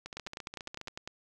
two click trains, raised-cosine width 0.2 ms, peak -24 / -22 dBFS, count 13 / 10, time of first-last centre 0.06-0.882 / 0.17-1.075 s, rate 14.6 / 9.94 Hz, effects none

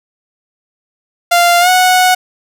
sawtooth tone with pitch glide, 695 to 735.9 Hz, F5 to F#5, -9 to -10 cents, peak -3 dBFS, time 1.31-2.15 s, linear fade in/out 10 ms, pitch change +99 cents, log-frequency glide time 1.6-1.69 s, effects none

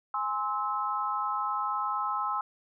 sine chord, Ab augmented, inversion none, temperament equal with one note detuned, 830.6 / 1046.5 / 1298.1 Hz, Ab5 / C6 / E6, 0 / 0 / -27 cents, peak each -34 / -32 / -31 dBFS, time 0.14-2.41 s, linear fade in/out 2 ms, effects none

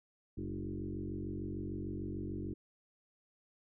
sine tone with frequency modulation, 203.2 Hz, G#3, 38 cents flat, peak -37 dBFS, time 0.37-2.54 s, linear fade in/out 10 ms, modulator 46.7 Hz, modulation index 3.5, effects none

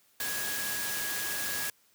sine tone in noise, 1661.2 Hz, G#6, in tune, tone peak -37 dBFS, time 0.2-1.7 s, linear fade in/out 2 ms, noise white, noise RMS -34 dBFS, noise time 0.2-1.7 s, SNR -6 dB, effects white hiss -66 dBFS RMS until 1.94 s + high-pass 80 Hz 12 dB/octave

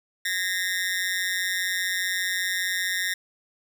sawtooth tone with amplitude modulation, 1842 Hz, A#6, 21 cents flat, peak -17 dBFS, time 0.25-3.14 s, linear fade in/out 5 ms, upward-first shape sine, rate 185 Hz, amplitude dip 95%, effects none

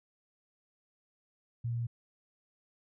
sine tone, 117.9 Hz, A#2, 20 cents sharp, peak -31 dBFS, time 1.64-1.87 s, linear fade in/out 10 ms, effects none

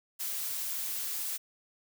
blue noise, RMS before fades -35 dBFS, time 0.19-1.38 s, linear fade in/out 20 ms, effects none

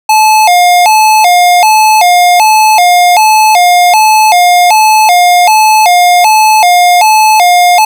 square tone with vibrato, 784 Hz, G5, in tune, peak -3 dBFS, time 0.09-7.85 s, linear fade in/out 5 ms, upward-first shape square, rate 1.3 Hz, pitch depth 170 cents each way, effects none

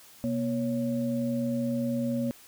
sine tone cluster, 128.2 / 238.3 / 556 Hz, C3 / A#3 / C#5, -35 / +38 / +5 cents, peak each -36 / -27 / -34 dBFS, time 0.24-2.31 s, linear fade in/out 0 ms, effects white hiss -53 dBFS RMS until 2.47 s

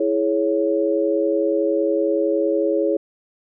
sine chord, C# minor, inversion first, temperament equal with one note detuned, 329.6 / 420.4 / 554.4 Hz, E4 / G#4 / C#5, 0 / +21 / 0 cents, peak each -21 dBFS, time 0-2.97 s, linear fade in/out 5 ms, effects none

